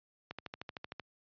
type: click train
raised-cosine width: 0.3 ms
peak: -25 dBFS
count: 10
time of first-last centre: 0.31-0.997 s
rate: 13.1 Hz
effects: high-pass 80 Hz 12 dB/octave + resampled to 11025 Hz